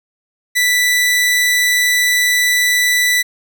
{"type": "tone", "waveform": "sawtooth", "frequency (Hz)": 1975.5, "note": "B6", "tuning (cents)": 0, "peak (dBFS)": -8, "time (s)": [0.55, 3.23], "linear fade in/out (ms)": 20, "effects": []}